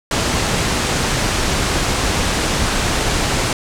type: low-pass noise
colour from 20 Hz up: pink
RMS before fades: -18 dBFS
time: 0.11-3.53 s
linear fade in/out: 2 ms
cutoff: 8900 Hz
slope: 24 dB/octave
effects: none